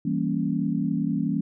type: chord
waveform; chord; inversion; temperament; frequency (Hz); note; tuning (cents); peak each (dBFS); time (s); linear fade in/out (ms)
sine; E diminished seventh; none; equal; 164.81 / 196 / 233.1 / 277.2; E3 / G3 / Bb3 / Db4; 0 / 0 / 0 / 0; -28; 0.05-1.41; 5
effects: none